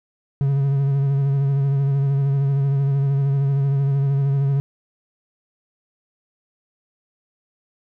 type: tone with vibrato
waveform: triangle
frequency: 138.5 Hz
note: C#3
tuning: 1 cent flat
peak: -14 dBFS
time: 0.41-4.6 s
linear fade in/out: 0 ms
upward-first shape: sine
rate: 13 Hz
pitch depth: 32 cents each way
effects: none